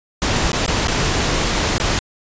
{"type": "noise with dropouts", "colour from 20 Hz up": "pink", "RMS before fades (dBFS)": -18, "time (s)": [0.22, 1.99], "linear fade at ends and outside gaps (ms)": 0, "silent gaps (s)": [[0.518, 0.531], [0.663, 0.679], [0.872, 0.882], [1.781, 1.8]], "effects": ["resampled to 16000 Hz"]}